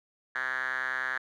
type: tone with band-pass filter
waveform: 5% pulse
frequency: 130 Hz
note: C3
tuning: 11 cents flat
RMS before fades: -32 dBFS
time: 0.35-1.18 s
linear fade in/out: 5 ms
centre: 1700 Hz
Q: 6.9
effects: none